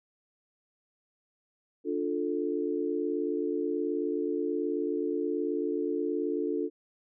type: chord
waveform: sine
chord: D minor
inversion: none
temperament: just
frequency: 293.7 / 352.4 / 440.5 Hz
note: D4 / F4 / A4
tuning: 0 / +16 / +2 cents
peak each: -32 dBFS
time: 1.84-6.7 s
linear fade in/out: 50 ms
effects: none